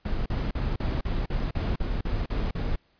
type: noise bursts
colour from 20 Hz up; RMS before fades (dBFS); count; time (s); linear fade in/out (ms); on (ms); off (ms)
brown; -27; 11; 0.05-2.76; 5; 210; 40
effects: pink hiss -66 dBFS RMS until 2.99 s + resampled to 11025 Hz